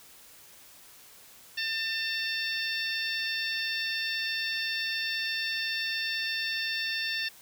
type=harmonic tone; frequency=897 Hz; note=A5; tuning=33 cents sharp; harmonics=2 / 3 / 4 / 5 / 6; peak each=-33 / -35 / -36 / -37 / -38 dBFS; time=1.57-7.29 s; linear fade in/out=10 ms; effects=white hiss -53 dBFS RMS until 7.41 s